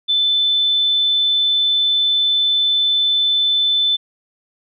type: tone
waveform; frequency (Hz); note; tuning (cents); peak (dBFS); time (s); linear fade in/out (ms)
sine; 3520; A7; 0; -13; 0.08-3.97; 20
effects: none